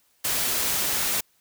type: noise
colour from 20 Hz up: white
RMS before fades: -25 dBFS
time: 0.24-1.21 s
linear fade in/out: 10 ms
effects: white hiss -65 dBFS RMS until 1.4 s